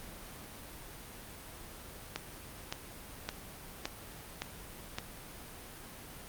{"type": "click train", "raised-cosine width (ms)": 0.2, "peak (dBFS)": -17, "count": 6, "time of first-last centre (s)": [2.16, 4.985], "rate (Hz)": 1.77, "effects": ["pink hiss -48 dBFS RMS until 6.28 s", "Opus 32 kbps"]}